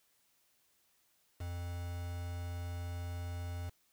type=tone with quantisation; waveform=triangle; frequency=87.31 Hz; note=F2; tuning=in tune; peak=-36 dBFS; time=1.4-3.7 s; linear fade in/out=10 ms; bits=8; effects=white hiss -73 dBFS RMS until 3.92 s